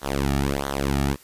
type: tone with flanger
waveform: sawtooth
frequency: 69.3 Hz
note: C#2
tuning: in tune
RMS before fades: -24 dBFS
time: 0.01-1.17 s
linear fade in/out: 50 ms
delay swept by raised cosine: 0.39 to 1.99 ms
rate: 1.5 Hz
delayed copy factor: -0.95
effects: white hiss -51 dBFS RMS until 1.23 s + resampled to 32000 Hz